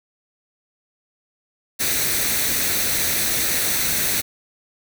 white noise with comb filter, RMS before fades -21 dBFS, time 1.79-4.22 s, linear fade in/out 20 ms, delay 0.49 ms, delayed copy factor +0.5, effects none

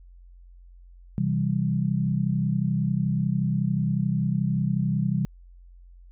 sine chord, C major, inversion none, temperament equal, 130.81 / 164.81 / 196 Hz, C3 / E3 / G3, 0 / 0 / 0 cents, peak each -26 dBFS, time 1.18-5.25 s, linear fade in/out 0 ms, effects added 44 Hz sine -46 dBFS peak until 6.11 s

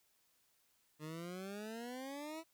20% pulse exponential sweep, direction up, 150.3 to 330.5 Hz, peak -39 dBFS, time 0.99-2.44 s, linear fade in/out 50 ms, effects white hiss -75 dBFS RMS until 2.53 s

